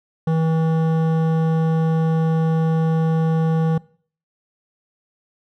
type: tone with hard clipping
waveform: triangle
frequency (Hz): 161.4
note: E3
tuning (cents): -36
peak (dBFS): -18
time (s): 0.27-3.78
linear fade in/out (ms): 5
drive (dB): 17
effects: noise-tail reverb RT60 0.5 s tail -22 dB re dry

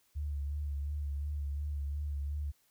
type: tone with vibrato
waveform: sine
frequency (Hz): 72.3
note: D2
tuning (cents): -27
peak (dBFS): -33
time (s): 0.15-2.52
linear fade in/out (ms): 20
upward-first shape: sine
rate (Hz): 2.8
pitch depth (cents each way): 41
effects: white hiss -71 dBFS RMS until 2.7 s

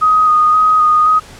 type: tone with vibrato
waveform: sine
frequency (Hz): 1246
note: D#6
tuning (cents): +2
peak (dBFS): -7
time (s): 0.01-1.2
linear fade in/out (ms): 20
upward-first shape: square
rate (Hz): 1.9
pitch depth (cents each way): 15
effects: pink hiss -37 dBFS RMS until 1.39 s + low-pass 9000 Hz 12 dB/octave

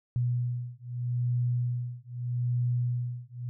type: beating tone pair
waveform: sine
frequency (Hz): 121.8 / 122.6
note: B2 / B2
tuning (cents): -24 / -12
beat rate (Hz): 0.8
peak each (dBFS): -30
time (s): 0.16-3.49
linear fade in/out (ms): 0
effects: none

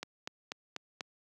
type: click train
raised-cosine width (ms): 0.2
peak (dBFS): -20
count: 5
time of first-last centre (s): 0.03-1.008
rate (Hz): 4.09
effects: high-pass 200 Hz 12 dB/octave

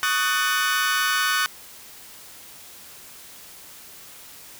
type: chord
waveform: sawtooth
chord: D# half-diminished seventh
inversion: third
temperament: just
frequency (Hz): 1120.1 / 1244.5 / 1493.4 / 1792.1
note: C#6 / D#6 / F#6 / A6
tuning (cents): +18 / 0 / +16 / +31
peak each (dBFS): -24 / -23 / -19 / -25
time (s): 0.03-1.46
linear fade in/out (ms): 0
effects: white hiss -44 dBFS RMS until 4.59 s

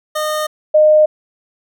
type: tone pair in turn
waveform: 25% pulse / sine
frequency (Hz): 613 / 613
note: D#5 / D#5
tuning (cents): -26 / -26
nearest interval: unison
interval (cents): 0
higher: neither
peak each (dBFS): -13 / -6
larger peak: second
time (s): 0.15-0.47 / 0.74-1.06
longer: neither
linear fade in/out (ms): 10
effects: none

